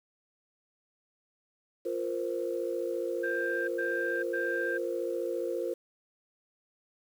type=chord; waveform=sine; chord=F suspended fourth; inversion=none; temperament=equal with one note detuned; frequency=349.2 / 466.2 / 520.8 Hz; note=F4 / Bb4 / C5; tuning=0 / 0 / -8 cents; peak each=-34 dBFS; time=1.85-5.74 s; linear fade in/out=10 ms
type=tone bursts; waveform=sine; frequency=1583 Hz; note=G6; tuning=17 cents sharp; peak=-31 dBFS; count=3; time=3.23-4.78 s; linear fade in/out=10 ms; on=450 ms; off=100 ms
effects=tanh soft clip ceiling -20 dBFS + 9-bit